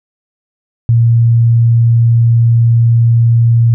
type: tone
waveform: sine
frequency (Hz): 116.54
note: A#2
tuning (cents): 0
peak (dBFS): -5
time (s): 0.89-3.74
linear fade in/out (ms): 0
effects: none